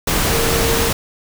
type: tone in noise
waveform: sine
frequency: 459.1 Hz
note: A#4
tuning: 26 cents flat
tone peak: -21 dBFS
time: 0.31-0.89 s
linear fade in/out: 5 ms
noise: pink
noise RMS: -17 dBFS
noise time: 0.07-0.93 s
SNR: -7 dB
effects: none